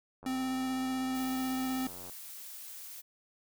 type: click train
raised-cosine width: 1 ms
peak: -36 dBFS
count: 169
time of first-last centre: 0.23-2.097 s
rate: 90 Hz
type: tone with vibrato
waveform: square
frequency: 260 Hz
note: C4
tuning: 11 cents flat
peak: -32 dBFS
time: 0.26-1.87 s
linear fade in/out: 2 ms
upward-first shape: sine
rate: 16 Hz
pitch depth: 11 cents each way
type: noise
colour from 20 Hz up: blue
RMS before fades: -46 dBFS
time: 1.14-3.02 s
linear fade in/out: 20 ms
effects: none